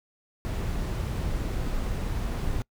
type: noise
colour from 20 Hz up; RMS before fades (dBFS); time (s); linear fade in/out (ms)
brown; -29; 0.45-2.62; 0
effects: noise-tail reverb RT60 0.1 s tail -25 dB re dry